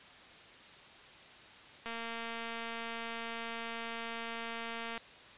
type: click train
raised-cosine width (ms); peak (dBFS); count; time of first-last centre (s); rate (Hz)
0.3; -25; 718; 1.86-4.977; 230
effects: white hiss -54 dBFS RMS until 5.37 s + resampled to 8000 Hz